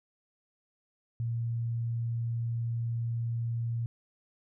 sine tone, 116.54 Hz, A#2, in tune, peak -29 dBFS, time 1.2-3.86 s, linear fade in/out 0 ms, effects none

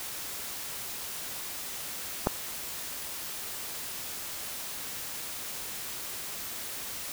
clicks, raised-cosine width 1 ms, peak -23 / -9 dBFS, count 2, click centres 2.266 / 2.271 s, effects white hiss -38 dBFS RMS until 7.12 s

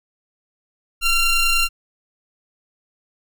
35% pulse ring-modulated tone, 1375 Hz, F6, 27 cents flat, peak -10 dBFS, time 1.01-1.69 s, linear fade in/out 50 ms, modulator 1390 Hz, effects none

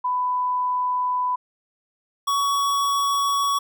sine / square tone pair in turn, 997 / 1123.3 Hz, B5 / C#6, +16 / +23 cents, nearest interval major second, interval 207 cents, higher second, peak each -20 dBFS, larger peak neither, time 0.04-1.36 / 2.27-3.59 s, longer neither, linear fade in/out 10 ms, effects none

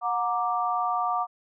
sine chord, Gb augmented, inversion none, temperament equal with one note detuned, 726 / 932.3 / 1174.7 Hz, Gb5 / Bb5 / D6, -33 / 0 / 0 cents, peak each -27 / -31 / -27 dBFS, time 0.01-1.27 s, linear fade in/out 50 ms, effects none

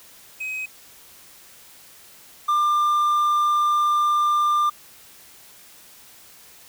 triangle tone pair in turn, 2531 / 1194.5 Hz, D#7 / D6, +29 / +29 cents, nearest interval octave + minor second, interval 1300 cents, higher first, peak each -25 / -15 dBFS, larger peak second, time 0.4-0.66 / 2.48-4.7 s, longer second, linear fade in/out 10 ms, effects white hiss -48 dBFS RMS until 6.68 s

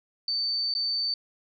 sine tone with dropouts, 4559 Hz, C#8, 48 cents sharp, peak -25 dBFS, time 0.28-1.14 s, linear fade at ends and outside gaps 2 ms, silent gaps 0.74-0.75 s, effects none

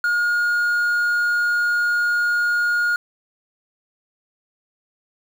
triangle tone with quantisation, 1430 Hz, F6, 41 cents sharp, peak -15 dBFS, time 0.04-2.96 s, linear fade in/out 2 ms, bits 7, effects none

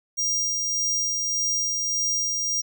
square tone with tremolo, 5700 Hz, F8, 34 cents sharp, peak -22 dBFS, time 0.17-2.62 s, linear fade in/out 20 ms, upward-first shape sine, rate 1.7 Hz, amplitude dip 25%, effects none

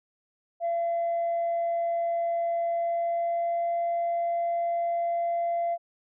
sine tone with pitch glide, 680 to 684.7 Hz, F5 to F5, -46 to -34 cents, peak -23 dBFS, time 0.6-5.78 s, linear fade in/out 50 ms, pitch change +12 cents, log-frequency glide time 2.67-3.75 s, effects tanh soft clip ceiling -22 dBFS

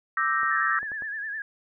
sine chord, E half-diminished seventh, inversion third, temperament equal, 1174.7 / 1318.5 / 1568 / 1864.7 Hz, D6 / E6 / G6 / Bb6, 0 / 0 / 0 / 0 cents, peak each -29 / -26 / -29 / -27 dBFS, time 0.17-0.79 s, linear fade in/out 2 ms
clicks, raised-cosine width 1 ms, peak -30 dBFS, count 4, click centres 0.432 / 0.83 / 0.918 / 1.022 s
sine tone with vibrato, 1708 Hz, G#6, 48 cents sharp, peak -30 dBFS, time 0.51-1.42 s, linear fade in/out 2 ms, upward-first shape sine, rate 9.7 Hz, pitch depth 79 cents each way
effects none

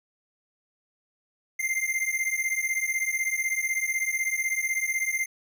square beating tone pair, 2088 / 2104 Hz, C7 / C7, -4 / +9 cents, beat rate 16 Hz, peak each -29 dBFS, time 1.59-5.26 s, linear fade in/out 10 ms, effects none

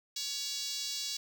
5% pulse tone with high-pass filter, 563 Hz, C#5, 27 cents sharp, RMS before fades -37 dBFS, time 0.16-1.17 s, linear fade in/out 5 ms, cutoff 4200 Hz, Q 1.9, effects none

